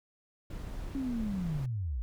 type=noise; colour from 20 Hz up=brown; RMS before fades=-40 dBFS; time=0.5-1.66 s; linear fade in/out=5 ms
type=linear sweep; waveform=sine; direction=down; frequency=277.2 to 51.6 Hz; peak=-31 dBFS; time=0.95-2.02 s; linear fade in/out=0 ms
effects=none